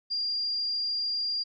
sine tone, 4791 Hz, D8, 34 cents sharp, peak -27 dBFS, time 0.1-1.44 s, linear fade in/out 20 ms, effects none

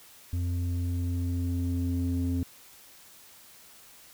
square tone with low-pass filter sweep, 87.31 Hz, F2, in tune, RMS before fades -29 dBFS, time 0.33-2.43 s, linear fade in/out 0 ms, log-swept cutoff 180 to 280 Hz, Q 2.8, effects white hiss -53 dBFS RMS until 4.13 s

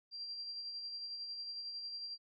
sine tone with tremolo, 4736 Hz, D8, 14 cents sharp, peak -40 dBFS, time 0.11-2.18 s, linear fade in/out 50 ms, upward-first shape sine, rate 11 Hz, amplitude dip 35%, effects none

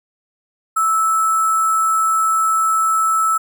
sine tone with sample-and-hold, 1312 Hz, E6, 9 cents flat, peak -13 dBFS, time 0.76-3.38 s, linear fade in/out 10 ms, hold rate 8820 Hz, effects none

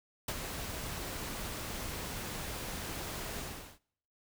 pink noise with ADSR envelope, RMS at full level -33 dBFS, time 0.28-3.79 s, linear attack 5 ms, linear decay 40 ms, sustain -7 dB, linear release 400 ms, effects noise-tail reverb RT60 0.7 s tail -25 dB re dry

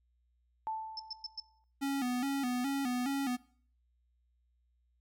sine tone with exponential decay, 880 Hz, A5, in tune, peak -32 dBFS, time 0.67-1.64 s, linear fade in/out 0 ms, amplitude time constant 210 ms
sine tone bursts, 5274 Hz, E8, in tune, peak -37 dBFS, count 4, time 0.97-1.4 s, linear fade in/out 2 ms, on 25 ms, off 110 ms
square tone with vibrato, 261.6 Hz, C4, in tune, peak -32 dBFS, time 1.81-3.37 s, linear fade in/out 20 ms, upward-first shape square, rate 2.4 Hz, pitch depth 96 cents each way
effects noise-tail reverb RT60 0.5 s tail -21 dB re dry + added 60 Hz sine -70 dBFS peak until 5 s

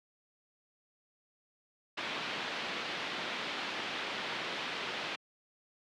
white low-pass noise, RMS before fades -38 dBFS, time 1.97-5.16 s, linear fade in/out 10 ms, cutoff 3600 Hz, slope 24 dB/octave, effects high-pass 200 Hz 12 dB/octave

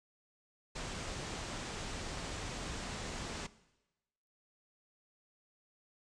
pink low-pass noise, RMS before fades -42 dBFS, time 0.75-3.47 s, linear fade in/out 10 ms, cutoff 8400 Hz, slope 48 dB/octave, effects noise-tail reverb RT60 1.0 s tail -18 dB re dry

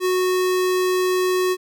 square tone, 367.8 Hz, F#4, 10 cents flat, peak -18 dBFS, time 0-1.57 s, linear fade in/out 50 ms, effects none

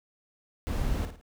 brown noise with echo, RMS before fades -29 dBFS, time 0.67-1.05 s, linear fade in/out 0 ms, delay 54 ms, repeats 3, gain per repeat -8 dB, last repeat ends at 1.212 s, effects none

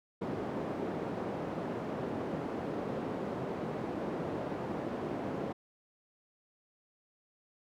white band-pass noise, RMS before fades -37 dBFS, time 0.21-5.53 s, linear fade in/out 10 ms, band 150 to 490 Hz, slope 12 dB/octave, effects none

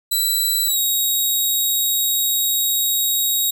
5% pulse tone with pitch glide, 3982 to 3791 Hz, B7 to A#7, +14 to +28 cents, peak -10 dBFS, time 0.11-3.51 s, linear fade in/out 10 ms, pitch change -86 cents, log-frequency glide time 0.65-0.78 s, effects none

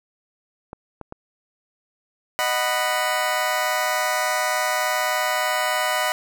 clicks, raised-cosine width 1 ms, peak -20 dBFS, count 3, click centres 0.731 / 1.013 / 1.124 s
20% pulse chord, B major, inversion first, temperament just, 617.4 / 740.8 / 987.8 Hz, D#5 / F#5 / B5, -14 / +2 / 0 cents, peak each -20 / -20 / -20 dBFS, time 2.39-6.12 s, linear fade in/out 0 ms
effects none

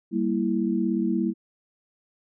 sine chord, E diminished, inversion first, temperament equal, 196 / 233.1 / 329.6 Hz, G3 / Bb3 / E4, 0 / 0 / 0 cents, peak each -26 dBFS, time 0.11-1.34 s, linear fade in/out 50 ms, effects none

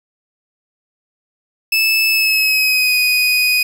30% pulse tone with pitch glide, 2620 to 2490 Hz, E7 to D#7, -11 to +1 cents, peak -9 dBFS, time 1.72-3.63 s, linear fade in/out 5 ms, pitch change -88 cents, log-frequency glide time 2.09-2.97 s, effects 7-bit

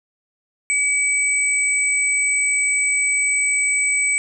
sine tone pair together, 2278 / 8041 Hz, C#7 / B8, +47 / +30 cents, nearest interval octave + minor seventh, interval 2183 cents, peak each -18 / -20 dBFS, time 0.7-4.18 s, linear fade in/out 0 ms, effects 9-bit

